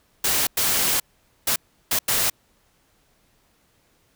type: noise bursts at uneven times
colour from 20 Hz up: white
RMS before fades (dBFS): -21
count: 5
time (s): 0.24-0.47 / 0.57-1 / 1.47-1.56 / 1.91-1.99 / 2.08-2.3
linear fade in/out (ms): 5
effects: pink hiss -63 dBFS RMS until 4.15 s